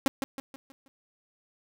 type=tone with echo; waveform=sawtooth; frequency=270 Hz; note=C#4; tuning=45 cents flat; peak=-17 dBFS; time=0.06-0.08 s; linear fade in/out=0 ms; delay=160 ms; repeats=5; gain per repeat=-7 dB; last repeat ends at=0.88 s; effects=none